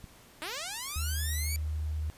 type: click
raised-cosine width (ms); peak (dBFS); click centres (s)
5; -32; 0.042
type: linear sweep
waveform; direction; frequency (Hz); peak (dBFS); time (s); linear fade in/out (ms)
5% pulse; up; 292.8 to 2321; -24; 0.42-1.56; 0
type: tone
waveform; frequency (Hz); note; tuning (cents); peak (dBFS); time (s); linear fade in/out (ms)
sine; 76.9; D#2; -20; -30; 0.96-2.1; 0
effects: pink hiss -56 dBFS RMS until 2.17 s + resampled to 32000 Hz